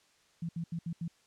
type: tone bursts at uneven times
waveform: sine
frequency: 167.6 Hz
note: E3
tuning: 29 cents sharp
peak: -33 dBFS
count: 5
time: 0.42-0.49 / 0.56-0.64 / 0.72-0.79 / 0.86-0.93 / 1.01-1.08 s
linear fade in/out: 5 ms
effects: white hiss -67 dBFS RMS until 1.26 s + low-pass 7000 Hz 12 dB/octave